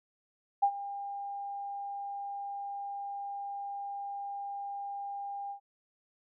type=tone with ADSR envelope; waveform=sine; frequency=802 Hz; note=G5; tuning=39 cents sharp; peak=-20 dBFS; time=0.62-5.6 s; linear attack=14 ms; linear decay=71 ms; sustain=-16 dB; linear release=94 ms; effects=none